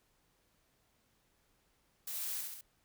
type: noise with echo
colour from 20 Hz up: blue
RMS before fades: -41 dBFS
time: 2.07-2.41 s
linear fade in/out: 5 ms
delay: 67 ms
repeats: 3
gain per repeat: -3 dB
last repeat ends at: 2.611 s
effects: pink hiss -74 dBFS RMS until 2.84 s